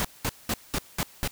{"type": "noise bursts", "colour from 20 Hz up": "pink", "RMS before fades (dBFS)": -27, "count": 6, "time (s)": [0, 1.276], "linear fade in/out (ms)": 0, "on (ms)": 46, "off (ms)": 200, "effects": ["white hiss -52 dBFS RMS until 1.31 s"]}